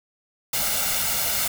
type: noise with comb filter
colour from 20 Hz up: white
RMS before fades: -24 dBFS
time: 0.53-1.48 s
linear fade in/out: 5 ms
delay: 1.4 ms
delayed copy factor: +0.6
effects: none